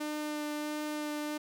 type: tone with vibrato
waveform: sawtooth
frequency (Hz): 300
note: D4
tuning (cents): +37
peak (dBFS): -30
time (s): 0-1.38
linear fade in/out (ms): 10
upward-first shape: sine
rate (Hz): 1.5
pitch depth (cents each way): 10
effects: none